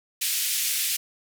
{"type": "band-pass noise", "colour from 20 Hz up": "white", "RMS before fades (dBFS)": -26, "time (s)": [0.21, 0.97], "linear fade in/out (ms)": 10, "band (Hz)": [2100, 15000], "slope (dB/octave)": 24, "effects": []}